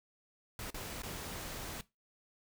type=noise with dropouts; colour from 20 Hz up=pink; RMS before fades=-43 dBFS; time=0.59-1.81 s; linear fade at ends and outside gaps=1 ms; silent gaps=0.704-0.744 / 1.02-1.033 s; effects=noise-tail reverb RT60 0.2 s tail -18 dB re dry